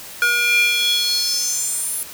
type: tone with high-pass filter sweep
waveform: square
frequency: 478.5 Hz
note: A#4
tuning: 45 cents sharp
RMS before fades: -19 dBFS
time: 0.22-2.03 s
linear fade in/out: 0 ms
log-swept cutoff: 1600 to 11000 Hz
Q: 5.1
effects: white hiss -36 dBFS RMS until 2.13 s